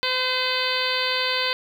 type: harmonic tone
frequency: 511 Hz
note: C5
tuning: 41 cents flat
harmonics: 1 / 2 / 3 / 4 / 5 / 6 / 7 / 8 / 9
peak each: -30 / -30 / -30 / -30 / -30 / -30 / -30 / -30 / -30 dBFS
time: 0.03-1.53 s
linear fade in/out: 0 ms
effects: 8-bit